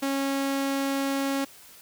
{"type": "tone", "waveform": "sawtooth", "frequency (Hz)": 274.4, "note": "C#4", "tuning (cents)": -17, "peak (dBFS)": -21, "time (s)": [0.02, 1.45], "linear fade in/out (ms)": 10, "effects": ["white hiss -50 dBFS RMS until 1.81 s"]}